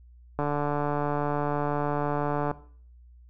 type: click train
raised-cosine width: 1 ms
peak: -14 dBFS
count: 311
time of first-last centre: 0.39-2.513 s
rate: 146 Hz
effects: noise-tail reverb RT60 0.5 s tail -17 dB re dry + added 60 Hz sine -49 dBFS peak until 3.29 s